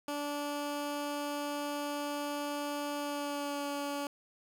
15% pulse tone with pitch glide, 290.3 to 285.6 Hz, D4 to D4, -20 to -48 cents, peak -28 dBFS, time 0.08-4.07 s, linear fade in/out 2 ms, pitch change -28 cents, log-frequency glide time 2.96-3.67 s, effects none

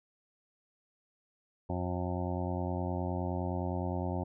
harmonic tone, 89.7 Hz, F2, 47 cents sharp, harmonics 1 / 2 / 3 / 4 / 6 / 7 / 8 / 9 / 10, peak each -35 / -38 / -40 / -41 / -43 / -43 / -44 / -45 / -45 dBFS, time 1.69-4.24 s, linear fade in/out 10 ms, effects none

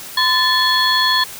sine tone cluster, 1026 / 1756 / 3372 / 4312 Hz, C6 / A6 / G#7 / C#8, -34 / -4 / +26 / -49 cents, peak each -18 dBFS, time 0.17-1.24 s, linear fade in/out 5 ms, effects white hiss -33 dBFS RMS until 1.39 s

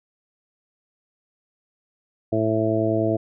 harmonic tone, 110 Hz, A2, in tune, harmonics 1 / 2 / 3 / 4 / 5 / 6, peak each -26 / -29 / -23 / -28 / -29 / -24 dBFS, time 2.32-3.17 s, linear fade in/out 10 ms, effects none

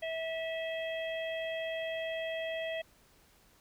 harmonic tone, 650 Hz, E5, 24 cents flat, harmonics 1 / 3 / 4 / 5, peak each -35 / -42 / -45 / -45 dBFS, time 0.02-2.82 s, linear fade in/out 10 ms, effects pink hiss -64 dBFS RMS until 3.6 s

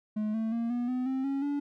triangle tone with pitch steps, 213.3 / 222.5 / 232.1 / 242.1 / 252.5 / 263.4 / 274.7 / 286.5 Hz, G#3 / A3 / A#3 / B3 / B3 / C4 / C#4 / D4, +46 / +20 / -7 / -34 / +39 / +12 / -16 / -43 cents, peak -26 dBFS, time 0.16-1.6 s, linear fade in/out 10 ms, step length 180 ms, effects none

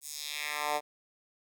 10% pulse tone with high-pass filter sweep, 148.8 Hz, D3, 23 cents sharp, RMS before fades -35 dBFS, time 0.01-0.81 s, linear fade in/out 50 ms, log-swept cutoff 8900 to 600 Hz, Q 1.6, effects none

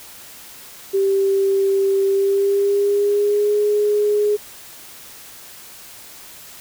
sine tone with pitch glide, 390.9 to 416.5 Hz, G4 to G#4, -5 to +5 cents, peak -14 dBFS, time 0.93-4.37 s, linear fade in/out 20 ms, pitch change +110 cents, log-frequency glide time 2.08-3.55 s, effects white hiss -40 dBFS RMS until 6.6 s

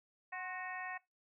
harmonic tone with a mistuned harmonic, 370 Hz, F#4, in tune, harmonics 2 / 3 / 4 / 5 / 6 / 7, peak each -45 / -48 / -54 / -44 / -52 / -52 dBFS, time 0.32-0.98 s, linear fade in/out 10 ms, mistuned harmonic 3, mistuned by -56 cents, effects noise-tail reverb RT60 0.2 s tail -21 dB re dry

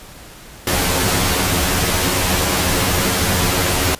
pink noise with comb filter, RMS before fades -17 dBFS, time 0.67-3.95 s, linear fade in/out 2 ms, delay 11 ms, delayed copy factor +0.85, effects pink hiss -39 dBFS RMS until 3.99 s + resampled to 32000 Hz

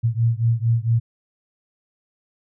sine beating tone pair, 113.8 / 118.2 Hz, A#2 / A#2, -41 / +24 cents, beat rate 4.4 Hz, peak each -19 / -20 dBFS, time 0.03-1 s, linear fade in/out 20 ms, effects none

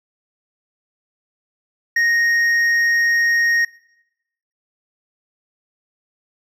sine tone with hard clipping, 1864.7 Hz, A#6, in tune, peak -15 dBFS, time 1.96-3.65 s, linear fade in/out 5 ms, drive 4 dB, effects noise-tail reverb RT60 0.9 s tail -21 dB re dry

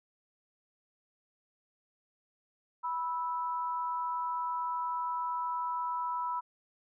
sine tone pair together, 983.5 / 1312 Hz, B5 / E6, -7 / -9 cents, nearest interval perfect fourth, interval 498 cents, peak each -32 / -38 dBFS, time 2.83-6.41 s, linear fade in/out 20 ms, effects none

